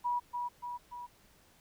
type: tone with echo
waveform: sine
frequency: 970 Hz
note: B5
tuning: 31 cents flat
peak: -29 dBFS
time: 0.04-0.2 s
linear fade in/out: 20 ms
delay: 290 ms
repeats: 3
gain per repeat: -4 dB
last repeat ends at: 1.07 s
effects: pink hiss -64 dBFS RMS until 1.6 s